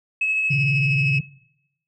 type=tone with tremolo; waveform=sine; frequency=2581 Hz; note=E7; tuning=37 cents flat; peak=-17 dBFS; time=0.21-1.19 s; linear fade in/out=5 ms; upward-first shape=sine; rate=13 Hz; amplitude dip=25%
type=tone with vibrato; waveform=sine; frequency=138.59 Hz; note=C#3; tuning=in tune; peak=-17 dBFS; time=0.5-1.21 s; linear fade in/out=10 ms; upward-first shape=sine; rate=19 Hz; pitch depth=130 cents each way
effects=noise-tail reverb RT60 0.8 s tail -21 dB re dry + tanh soft clip ceiling -13 dBFS